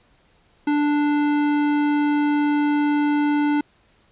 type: tone with hard clipping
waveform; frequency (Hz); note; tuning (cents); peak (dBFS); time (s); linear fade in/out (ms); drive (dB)
sine; 293.7; D4; 0; -19; 0.67-3.61; 5; 15
effects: pink hiss -59 dBFS RMS until 4.11 s + resampled to 8000 Hz